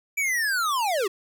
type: linear sweep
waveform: square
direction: down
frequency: 2339 to 354.3 Hz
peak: -23 dBFS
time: 0.17-1.08 s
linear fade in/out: 10 ms
effects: none